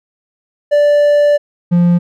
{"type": "tone pair in turn", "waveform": "triangle", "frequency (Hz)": [585, 174.28], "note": ["D5", "F3"], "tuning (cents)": [-7, -3], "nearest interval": "octave + major sixth", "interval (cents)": 2096, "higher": "first", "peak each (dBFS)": -5, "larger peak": "neither", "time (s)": [[0.71, 1.38], [1.71, 1.99]], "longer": "first", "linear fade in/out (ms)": 20, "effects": []}